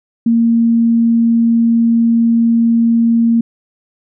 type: tone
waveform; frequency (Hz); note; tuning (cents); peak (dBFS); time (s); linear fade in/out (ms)
sine; 231.1; A#3; -15; -8; 0.26-3.41; 5
effects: none